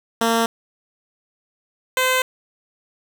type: tone pair in turn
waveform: 10% pulse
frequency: 228.9 / 513.9 Hz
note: A#3 / C5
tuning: -31 / -31 cents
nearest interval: octave + major second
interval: 1400 cents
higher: second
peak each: -8 dBFS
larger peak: neither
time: 0.21-0.46 / 1.97-2.22 s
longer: neither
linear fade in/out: 2 ms
effects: none